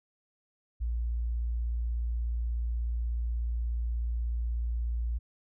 sine tone, 58.27 Hz, A#1, in tune, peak -28 dBFS, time 0.8-5.19 s, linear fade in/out 20 ms, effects none

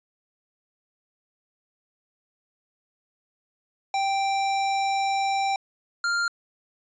square tone pair in turn, 784 / 1396.9 Hz, G5 / F6, 0 / 0 cents, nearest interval minor seventh, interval 1000 cents, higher second, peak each -23 dBFS, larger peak neither, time 3.94-5.56 / 6.04-6.28 s, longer first, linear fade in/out 2 ms, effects resampled to 16000 Hz

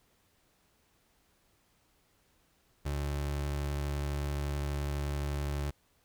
30% pulse tone, 71.8 Hz, D2, 39 cents flat, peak -29 dBFS, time 2.85-5.71 s, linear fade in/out 10 ms, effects pink hiss -70 dBFS RMS until 6.04 s

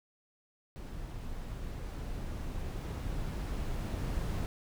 brown noise with level ramp, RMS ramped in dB -42 to -33 dBFS, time 0.76-4.46 s, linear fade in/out 0 ms, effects none

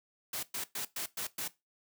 white noise bursts, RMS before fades -37 dBFS, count 6, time 0.33-1.48 s, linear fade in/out 5 ms, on 100 ms, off 110 ms, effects noise-tail reverb RT60 0.2 s tail -17 dB re dry + high-pass 100 Hz 12 dB/octave

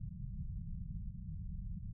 pink low-pass noise, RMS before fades -43 dBFS, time 0-1.93 s, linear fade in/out 10 ms, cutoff 200 Hz, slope 96 dB/octave, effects none

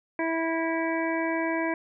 harmonic tone, 327.3 Hz, E4, 12 cents flat, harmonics 1 / 2 / 3 / 5 / 6 / 7, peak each -28 / -31 / -33 / -35 / -36 / -36 dBFS, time 0.19-1.74 s, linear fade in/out 2 ms, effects none

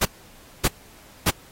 pink noise bursts, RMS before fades -19 dBFS, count 3, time 0.01-1.305 s, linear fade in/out 10 ms, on 45 ms, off 580 ms, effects pink hiss -50 dBFS RMS until 1.51 s + AAC 48 kbps

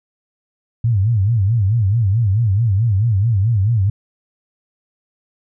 sine tone with vibrato, 106.4 Hz, G#2, 42 cents sharp, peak -12 dBFS, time 0.84-3.9 s, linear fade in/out 5 ms, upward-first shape sine, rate 4.6 Hz, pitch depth 210 cents each way, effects none

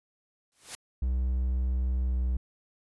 white noise with exponential growth, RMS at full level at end -35 dBFS, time 0.52-0.75 s, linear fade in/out 0 ms, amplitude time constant 49 ms
triangle tone with pitch glide, 63.2 to 62.44 Hz, B1 to B1, +41 to +20 cents, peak -23 dBFS, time 1.02-2.37 s, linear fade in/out 5 ms, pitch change -21 cents, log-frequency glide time 2.05-2.16 s
effects resampled to 24000 Hz

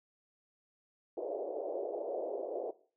white band-pass noise, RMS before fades -38 dBFS, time 1.17-2.71 s, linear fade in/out 5 ms, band 360 to 650 Hz, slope 48 dB/octave, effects noise-tail reverb RT60 0.4 s tail -17 dB re dry

